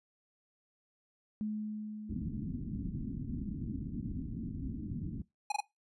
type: tone with exponential decay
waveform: sine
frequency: 213.1 Hz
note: G#3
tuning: 45 cents sharp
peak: -32 dBFS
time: 1.41-4.36 s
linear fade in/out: 0 ms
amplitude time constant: 640 ms
type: low-pass noise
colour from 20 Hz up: white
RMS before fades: -39 dBFS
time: 2.09-5.22 s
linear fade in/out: 5 ms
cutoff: 280 Hz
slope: 48 dB/octave
type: tone bursts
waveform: square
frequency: 830 Hz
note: G#5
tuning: 1 cent flat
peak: -30 dBFS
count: 3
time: 5.5-5.605 s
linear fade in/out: 5 ms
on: 21 ms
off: 21 ms
effects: noise-tail reverb RT60 0.2 s tail -22 dB re dry + resampled to 24000 Hz